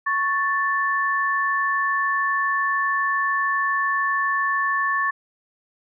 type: tone pair together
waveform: sine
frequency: 1107.2 / 1760 Hz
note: C#6 / A6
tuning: -2 / 0 cents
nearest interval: minor sixth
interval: 802 cents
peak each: -22 dBFS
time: 0.06-5.11 s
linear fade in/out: 10 ms
effects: none